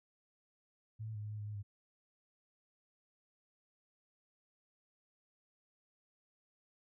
sine tone with pitch steps, 109.5 / 110.2 / 104.9 / 105.7 / 106.4 / 104.1 / 105.4 / 101.5 Hz, A2 / A2 / G#2 / G#2 / G#2 / G#2 / G#2 / G#2, -8 / +3 / +18 / +31 / +42 / +5 / +26 / -39 cents, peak -40 dBFS, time 0.99-1.63 s, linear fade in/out 20 ms, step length 80 ms, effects none

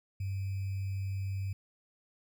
sine tone with sample-and-hold, 96.9 Hz, G2, 20 cents flat, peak -32 dBFS, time 0.2-1.53 s, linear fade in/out 5 ms, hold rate 2450 Hz, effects none

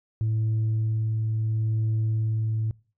sine tone with tremolo, 110.2 Hz, A2, 3 cents sharp, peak -19 dBFS, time 0.21-2.71 s, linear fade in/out 0 ms, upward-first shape sine, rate 0.73 Hz, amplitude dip 25%, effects noise-tail reverb RT60 0.4 s tail -25 dB re dry + tanh soft clip ceiling -20 dBFS

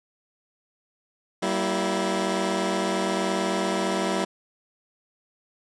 15% pulse chord, E diminished, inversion first, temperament equal with one note detuned, 191.96 / 233.1 / 329.6 Hz, G3 / Bb3 / E4, -36 / 0 / 0 cents, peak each -20 / -25 / -21 dBFS, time 1.42-4.25 s, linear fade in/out 10 ms, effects resampled to 22050 Hz

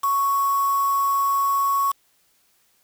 sine tone with quantisation, 1108.7 Hz, C#6, in tune, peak -18 dBFS, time 0.03-1.92 s, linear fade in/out 10 ms, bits 5, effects white hiss -63 dBFS RMS until 2.83 s

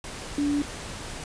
sine tone in noise, 288.7 Hz, D4, 30 cents flat, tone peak -22 dBFS, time 0.38-0.62 s, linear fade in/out 2 ms, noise pink, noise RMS -37 dBFS, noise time 0.04-1.24 s, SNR +12 dB, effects resampled to 22050 Hz

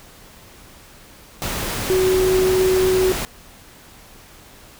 sine tone in noise, 373.2 Hz, F#4, 15 cents sharp, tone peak -14 dBFS, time 1.9-3.12 s, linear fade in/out 0 ms, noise pink, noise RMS -25 dBFS, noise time 1.42-3.25 s, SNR +8 dB, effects pink hiss -45 dBFS RMS until 4.79 s

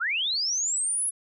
sine linear sweep, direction up, 1265 to 10850 Hz, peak -24 dBFS, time 0-1.11 s, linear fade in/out 20 ms, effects none

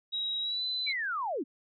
sine tone with pitch glide, 3832 to 4016 Hz, A#7 to B7, +47 to +28 cents, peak -30 dBFS, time 0.12-0.93 s, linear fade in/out 20 ms, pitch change +81 cents, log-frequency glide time 0.41-0.64 s
sine linear sweep, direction down, 2357 to 224.3 Hz, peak -30 dBFS, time 0.86-1.44 s, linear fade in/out 20 ms
effects none

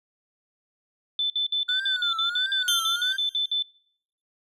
sine tone bursts, 3520 Hz, A7, in tune, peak -22 dBFS, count 15, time 1.19-3.624 s, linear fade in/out 2 ms, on 110 ms, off 56 ms
triangle tone with vibrato, 1449 Hz, F#6, 37 cents flat, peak -27 dBFS, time 1.68-3.17 s, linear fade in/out 10 ms, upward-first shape triangle, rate 1.5 Hz, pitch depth 170 cents each way
sawtooth tone with exponential decay, 3153 Hz, G7, 9 cents sharp, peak -18 dBFS, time 2.68-3.51 s, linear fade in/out 0 ms, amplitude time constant 180 ms
effects noise-tail reverb RT60 0.7 s tail -26 dB re dry + resampled to 32000 Hz

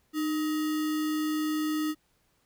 sine tone with sample-and-hold, 307.2 Hz, D#4, 22 cents flat, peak -26 dBFS, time 0.13-1.95 s, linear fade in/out 50 ms, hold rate 1575 Hz, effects pink hiss -70 dBFS RMS until 2.45 s

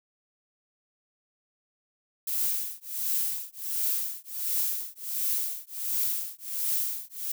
violet noise with tremolo, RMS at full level -26 dBFS, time 2.27-7.32 s, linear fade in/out 5 ms, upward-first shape triangle, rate 1.4 Hz, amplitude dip 100%, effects none

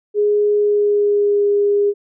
sine tone with pitch glide, 415.3 to 407.7 Hz, G#4 to G#4, 0 to -32 cents, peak -12 dBFS, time 0.14-1.94 s, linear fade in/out 50 ms, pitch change -32 cents, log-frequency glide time 0.55-1.47 s, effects none

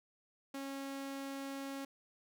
sawtooth tone, 274 Hz, C#4, 20 cents flat, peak -37 dBFS, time 0.54-1.85 s, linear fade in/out 5 ms, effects none

